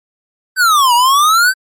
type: exponential two-way sweep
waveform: square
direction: down then up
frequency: 1568 to 939 to 1568 Hz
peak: -8 dBFS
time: 0.56-1.54 s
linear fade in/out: 50 ms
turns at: 0.94 s
effects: MP3 64 kbps